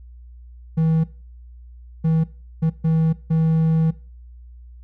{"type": "tone bursts at uneven times", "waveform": "triangle", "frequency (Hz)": 160.9, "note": "E3", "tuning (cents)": -42, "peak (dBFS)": -13, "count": 5, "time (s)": [[0.77, 1.04], [2.04, 2.24], [2.62, 2.7], [2.84, 3.13], [3.3, 3.91]], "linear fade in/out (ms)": 10, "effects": ["noise-tail reverb RT60 0.4 s tail -20 dB re dry", "added 60 Hz sine -39 dBFS peak until 4.83 s"]}